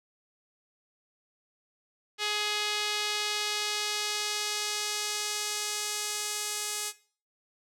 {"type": "tone with band-pass filter sweep", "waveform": "sawtooth", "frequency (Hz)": 419, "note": "G#4", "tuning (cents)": 15, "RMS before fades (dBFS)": -32, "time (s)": [2.18, 6.93], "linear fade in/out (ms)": 50, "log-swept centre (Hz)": [3700, 7900], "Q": 1.2, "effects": ["noise-tail reverb RT60 0.4 s tail -17 dB re dry"]}